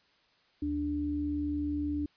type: tone pair together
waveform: sine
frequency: 76.74 / 293.7 Hz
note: D#2 / D4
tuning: -23 / 0 cents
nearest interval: octave + major seventh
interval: 2323 cents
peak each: -37 / -30 dBFS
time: 0.62-2.06 s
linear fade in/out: 5 ms
effects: white hiss -67 dBFS RMS until 2.16 s + resampled to 11025 Hz